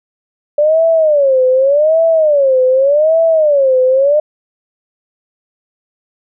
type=tone with vibrato; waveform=sine; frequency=580 Hz; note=D5; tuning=22 cents flat; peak=-7 dBFS; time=0.58-4.2 s; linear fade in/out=5 ms; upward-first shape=sine; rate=0.85 Hz; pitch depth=220 cents each way; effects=none